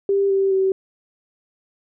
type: tone with pitch steps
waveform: sine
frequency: 396 / 389.2 / 382.5 Hz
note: G4 / G4 / G4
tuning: +18 / -12 / -42 cents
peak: -15 dBFS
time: 0.09-0.72 s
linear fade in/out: 2 ms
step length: 210 ms
effects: none